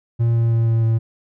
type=tone with pitch steps; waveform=triangle; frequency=116.54 / 115.67 / 114.8 / 113.94 / 113.09 Hz; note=A#2 / A#2 / A#2 / A#2 / A2; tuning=0 / -13 / -26 / -39 / +48 cents; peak=-12 dBFS; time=0.19-0.99 s; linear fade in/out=20 ms; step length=160 ms; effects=none